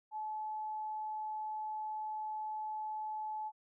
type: tone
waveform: sine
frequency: 861 Hz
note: A5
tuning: 38 cents flat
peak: -37 dBFS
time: 0.11-3.52 s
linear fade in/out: 50 ms
effects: none